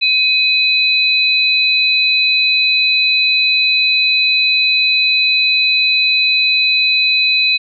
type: tone pair together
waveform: sine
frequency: 2524 / 3985 Hz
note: D#7 / B7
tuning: +24 / +15 cents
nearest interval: minor sixth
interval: 791 cents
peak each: -13 dBFS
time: 0.01-7.58 s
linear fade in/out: 20 ms
effects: none